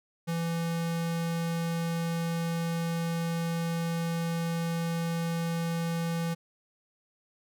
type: tone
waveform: square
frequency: 167.2 Hz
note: E3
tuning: 25 cents sharp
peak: -29 dBFS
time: 0.27-6.35 s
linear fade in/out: 20 ms
effects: none